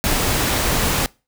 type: noise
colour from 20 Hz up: pink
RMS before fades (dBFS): -19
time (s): 0.04-1.06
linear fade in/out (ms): 0
effects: noise-tail reverb RT60 0.3 s tail -24 dB re dry